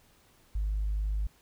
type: tone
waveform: sine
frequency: 51.5 Hz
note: G#1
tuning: 14 cents flat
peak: -26 dBFS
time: 0.55-1.27 s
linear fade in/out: 5 ms
effects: tanh soft clip ceiling -24 dBFS + pink hiss -63 dBFS RMS until 1.41 s